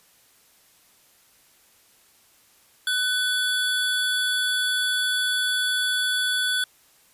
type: tone pair together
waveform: square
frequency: 1499 / 3414 Hz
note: F#6 / G#7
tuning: +22 / +47 cents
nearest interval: octave + major second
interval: 1425 cents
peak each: -25 dBFS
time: 2.87-6.64 s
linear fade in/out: 2 ms
effects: white hiss -58 dBFS RMS until 7.13 s + resampled to 32000 Hz